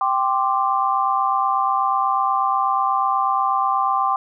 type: chord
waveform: sine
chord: G suspended fourth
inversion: none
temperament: equal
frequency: 784 / 1046.5 / 1174.7 Hz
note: G5 / C6 / D6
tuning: 0 / 0 / 0 cents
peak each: -21 dBFS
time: 0.01-4.16 s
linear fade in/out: 2 ms
effects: none